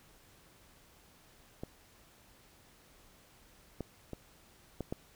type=clicks; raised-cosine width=2 ms; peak=-26 / -24 / -27 / -23 / -22 dBFS; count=5; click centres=1.635 / 3.807 / 4.133 / 4.807 / 4.925 s; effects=pink hiss -62 dBFS RMS until 5.15 s